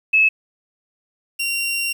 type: tone pair in turn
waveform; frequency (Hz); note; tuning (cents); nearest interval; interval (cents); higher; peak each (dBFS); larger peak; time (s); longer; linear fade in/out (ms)
sine / sawtooth; 2595 / 2758; E7 / F7; -28 / -22; minor second; 106; second; -11 / -17; first; 0.13-0.29 / 1.39-1.93; second; 10
effects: 8-bit